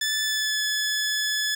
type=tone with pitch glide; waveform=15% pulse; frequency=1745 to 1715 Hz; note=A6 to A6; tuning=-15 to -45 cents; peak=-17 dBFS; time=0.01-1.55 s; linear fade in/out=5 ms; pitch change=-30 cents; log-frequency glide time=0.22-0.62 s; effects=none